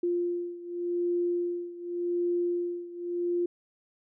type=beating tone pair; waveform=sine; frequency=349.2 / 350.07 Hz; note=F4 / F4; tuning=0 / +4 cents; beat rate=0.87 Hz; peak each=-29 / -32 dBFS; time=0.03-3.46 s; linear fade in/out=5 ms; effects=none